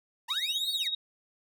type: linear two-way sweep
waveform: sawtooth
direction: up then down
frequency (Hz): 853 to 4561 to 1718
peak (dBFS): -33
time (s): 0.28-0.88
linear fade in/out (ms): 10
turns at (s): 0.72
type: tone with tremolo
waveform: sine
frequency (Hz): 3770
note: A#7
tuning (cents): +19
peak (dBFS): -26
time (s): 0.3-0.95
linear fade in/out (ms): 5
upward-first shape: sine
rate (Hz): 16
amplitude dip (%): 65
effects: none